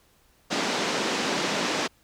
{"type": "band-pass noise", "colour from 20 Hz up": "pink", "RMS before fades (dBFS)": -27, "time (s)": [0.5, 1.88], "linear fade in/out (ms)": 20, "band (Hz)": [200, 6400], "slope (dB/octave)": 24, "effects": ["pink hiss -62 dBFS RMS until 2.03 s"]}